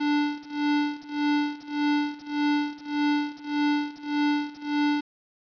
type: tone with tremolo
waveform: square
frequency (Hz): 293.7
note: D4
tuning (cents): 0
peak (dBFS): -21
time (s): 0-5.01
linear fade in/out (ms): 10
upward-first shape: sine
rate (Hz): 1.7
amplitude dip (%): 95
effects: resampled to 11025 Hz + 8-bit